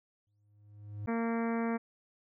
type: tone with exponential growth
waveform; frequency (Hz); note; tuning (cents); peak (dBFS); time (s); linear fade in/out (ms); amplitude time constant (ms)
triangle; 103.83; G#2; 0; -33; 0.27-1.06; 0; 170
type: harmonic tone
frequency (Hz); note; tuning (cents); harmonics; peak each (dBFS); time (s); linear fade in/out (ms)
230; A#3; -23; 1 / 2 / 3 / 4 / 5 / 6 / 7 / 8 / 9 / 10; -31 / -37 / -41 / -43 / -45 / -47 / -48 / -49 / -50 / -51; 1.07-1.78; 20
effects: none